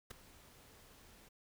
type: noise with ADSR envelope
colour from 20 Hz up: pink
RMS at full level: -45 dBFS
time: 0.1-1.29 s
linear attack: 11 ms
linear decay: 7 ms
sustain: -16 dB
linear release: 11 ms
effects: none